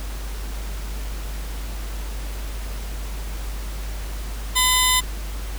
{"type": "tone pair together", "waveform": "15% pulse", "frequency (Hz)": [1010, 3616], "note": ["B5", "A7"], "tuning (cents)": [39, 47], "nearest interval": "octave + minor seventh", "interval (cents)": 2208, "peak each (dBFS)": -12, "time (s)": [4.55, 5.01], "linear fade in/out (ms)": 20, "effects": ["added 50 Hz sine -27 dBFS peak until 5.58 s", "pink hiss -38 dBFS RMS until 5.58 s"]}